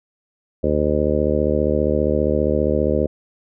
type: harmonic tone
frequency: 75 Hz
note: D2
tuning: 37 cents sharp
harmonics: 1 / 2 / 3 / 4 / 5 / 6 / 7 / 8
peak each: -24 / -27 / -24 / -26 / -23 / -24 / -22 / -26 dBFS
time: 0.63-3.07 s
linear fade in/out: 10 ms
effects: none